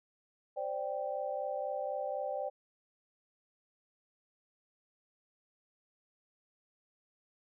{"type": "chord", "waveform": "sine", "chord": "C suspended second", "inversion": "none", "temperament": "equal", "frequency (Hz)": [523.3, 587.3, 784], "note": ["C5", "D5", "G5"], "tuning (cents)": [0, 0, 0], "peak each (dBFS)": [-39, -37, -39], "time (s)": [0.56, 2.5], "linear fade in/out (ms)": 20, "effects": []}